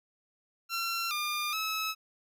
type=tone with pitch steps; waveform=15% pulse; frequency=1361 / 1204 / 1294 Hz; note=F6 / D6 / E6; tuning=-45 / +43 / -32 cents; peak=-24 dBFS; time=0.69-1.95 s; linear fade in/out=50 ms; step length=420 ms; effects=none